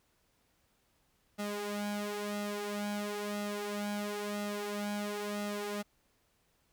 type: tone with flanger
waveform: sawtooth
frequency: 206.2 Hz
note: G#3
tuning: 12 cents flat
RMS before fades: -37 dBFS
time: 1.38-5.83 s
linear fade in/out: 20 ms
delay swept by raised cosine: 1.5 to 3.6 ms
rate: 0.99 Hz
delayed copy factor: +0.75
effects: pink hiss -73 dBFS RMS until 6.72 s